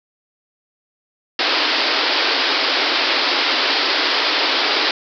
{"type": "band-pass noise", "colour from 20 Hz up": "white", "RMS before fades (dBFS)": -18, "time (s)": [1.39, 4.91], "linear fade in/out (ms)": 2, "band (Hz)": [260, 5100], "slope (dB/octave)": 96, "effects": []}